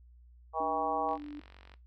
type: harmonic tone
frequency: 160 Hz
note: D#3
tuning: 49 cents sharp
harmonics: 3 / 4 / 5 / 6 / 7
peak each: -39 / -37 / -33 / -37 / -35 dBFS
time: 0.53-1.18 s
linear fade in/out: 50 ms
type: tone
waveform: sine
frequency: 293.7 Hz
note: D4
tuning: in tune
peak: -39 dBFS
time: 0.6-1.4 s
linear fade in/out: 5 ms
type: click train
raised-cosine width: 0.3 ms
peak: -37 dBFS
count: 31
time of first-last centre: 1.09-1.739 s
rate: 46.2 Hz
effects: noise-tail reverb RT60 0.2 s tail -17 dB re dry + added 60 Hz sine -54 dBFS peak until 1.86 s